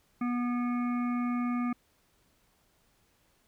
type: harmonic tone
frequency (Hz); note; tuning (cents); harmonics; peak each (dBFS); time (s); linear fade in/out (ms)
243.3; B3; -26; 1 / 3 / 5 / 7 / 9 / 10; -28 / -43 / -38 / -52 / -46 / -54; 0.21-1.73; 5
effects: pink hiss -69 dBFS RMS until 3.47 s